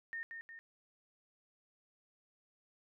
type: tone with echo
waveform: sine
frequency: 1831 Hz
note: A#6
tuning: 32 cents flat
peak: -39 dBFS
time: 0.13-0.23 s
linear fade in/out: 0 ms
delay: 180 ms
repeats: 2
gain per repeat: -5 dB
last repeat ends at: 0.59 s
effects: none